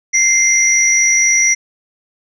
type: tone pair together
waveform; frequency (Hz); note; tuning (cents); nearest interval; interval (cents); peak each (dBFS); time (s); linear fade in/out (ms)
sine; 2093 / 5828; C7 / F#8; 0 / -27; octave + tritone; 1773; -12 / -11; 0.13-1.55; 20
effects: tanh soft clip ceiling -1 dBFS